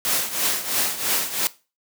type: noise with tremolo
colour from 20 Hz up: white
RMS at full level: -20 dBFS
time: 0.05-1.47 s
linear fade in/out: 0 ms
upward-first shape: triangle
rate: 3 Hz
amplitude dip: 80%
effects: noise-tail reverb RT60 0.3 s tail -18 dB re dry + high-pass 150 Hz 12 dB/octave